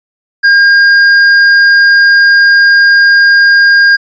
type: tone with hard clipping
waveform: sine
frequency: 1614 Hz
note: G#6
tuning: 50 cents flat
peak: -4 dBFS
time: 0.43-3.97 s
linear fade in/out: 20 ms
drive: 7 dB
effects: resampled to 16000 Hz